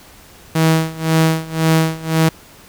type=tone with tremolo; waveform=sawtooth; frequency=160.8 Hz; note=E3; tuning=43 cents flat; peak=-6 dBFS; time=0.55-2.29 s; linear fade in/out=5 ms; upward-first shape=sine; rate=1.9 Hz; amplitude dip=90%; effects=pink hiss -43 dBFS RMS until 2.68 s